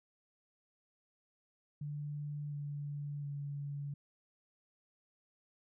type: tone with pitch steps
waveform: sine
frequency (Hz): 146.83 / 144.81 / 142.81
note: D3 / D3 / D3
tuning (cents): 0 / -24 / -48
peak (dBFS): -38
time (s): 1.81-3.94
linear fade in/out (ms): 5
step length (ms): 710
effects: none